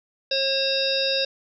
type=harmonic tone; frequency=540 Hz; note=C#5; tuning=45 cents flat; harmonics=1 / 3 / 5 / 7 / 9 / 10; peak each=-25 / -34 / -30 / -26 / -27 / -31 dBFS; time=0.31-1.25 s; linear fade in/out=5 ms; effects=none